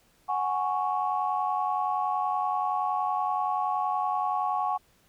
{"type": "chord", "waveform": "sine", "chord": "F# suspended second", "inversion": "none", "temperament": "equal", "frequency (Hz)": [740, 830.6, 1108.7], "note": ["F#5", "G#5", "C#6"], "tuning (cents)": [0, 0, 0], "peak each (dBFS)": -29, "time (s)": [0.28, 4.78], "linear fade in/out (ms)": 20, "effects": ["tanh soft clip ceiling -15 dBFS", "pink hiss -64 dBFS RMS until 5.08 s"]}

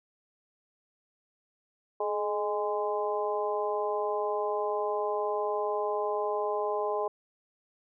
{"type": "harmonic tone with a mistuned harmonic", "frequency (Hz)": 206.2, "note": "G#3", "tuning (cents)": -12, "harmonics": [2, 3, 4, 5], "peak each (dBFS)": [-31, -33, -34, -35], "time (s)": [2, 7.08], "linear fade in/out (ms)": 5, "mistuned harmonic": 2, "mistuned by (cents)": 43, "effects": []}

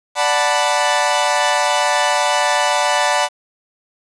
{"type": "chord", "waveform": "sawtooth", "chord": "B minor seventh", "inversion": "first", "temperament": "equal", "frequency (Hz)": [587.3, 740, 880, 987.8], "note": ["D5", "F#5", "A5", "B5"], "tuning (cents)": [0, 0, 0, 0], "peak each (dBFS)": -16, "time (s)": [0.15, 3.29], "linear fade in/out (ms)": 50, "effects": ["resampled to 22050 Hz", "7-bit"]}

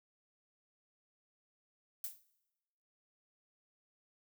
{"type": "noise with exponential decay", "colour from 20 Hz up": "violet", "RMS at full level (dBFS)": -37, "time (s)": [2.04, 2.23], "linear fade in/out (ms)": 2, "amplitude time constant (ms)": 40, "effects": ["noise-tail reverb RT60 1.0 s tail -20 dB re dry"]}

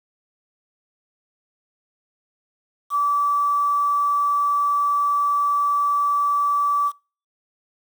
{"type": "tone with quantisation", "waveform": "sine", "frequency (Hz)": 1155, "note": "D6", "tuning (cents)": -29, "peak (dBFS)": -17, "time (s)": [2.9, 6.92], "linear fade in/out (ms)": 50, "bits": 7, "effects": ["noise-tail reverb RT60 0.4 s tail -26 dB re dry"]}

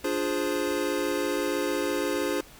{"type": "chord", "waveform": "square", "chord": "D half-diminished seventh", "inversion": "none", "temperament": "equal", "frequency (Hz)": [293.7, 349.2, 415.3, 523.3], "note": ["D4", "F4", "Ab4", "C5"], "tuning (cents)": [0, 0, 0, 0], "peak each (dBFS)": -32, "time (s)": [0.04, 2.41], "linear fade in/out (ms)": 5, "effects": ["pink hiss -50 dBFS RMS until 2.59 s"]}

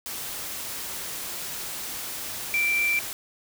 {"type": "tone in noise", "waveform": "sine", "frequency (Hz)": 2349, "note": "D7", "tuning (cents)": 0, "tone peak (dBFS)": -21, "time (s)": [2.54, 2.99], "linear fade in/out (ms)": 0, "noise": "white", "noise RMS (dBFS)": -34, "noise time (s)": [0.06, 3.13], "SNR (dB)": 10, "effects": []}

